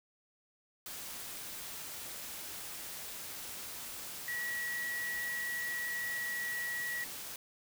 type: tone in noise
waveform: sine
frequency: 1926 Hz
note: B6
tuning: 44 cents flat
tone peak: -35 dBFS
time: 4.28-7.04 s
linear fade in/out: 2 ms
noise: white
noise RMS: -44 dBFS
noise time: 0.86-7.36 s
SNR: +6 dB
effects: none